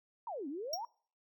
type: exponential two-way sweep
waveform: sine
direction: down then up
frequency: 987.8 to 261.6 to 987.8 Hz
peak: -38 dBFS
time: 0.27-0.85 s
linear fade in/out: 2 ms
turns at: 0.48 s
type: tone with exponential decay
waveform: square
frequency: 5588 Hz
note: F8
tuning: in tune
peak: -31 dBFS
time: 0.73-0.81 s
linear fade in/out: 5 ms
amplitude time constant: 16 ms
effects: noise-tail reverb RT60 0.5 s tail -26 dB re dry